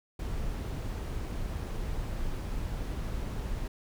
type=noise; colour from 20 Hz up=brown; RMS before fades=-34 dBFS; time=0.19-3.68 s; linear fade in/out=5 ms; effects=none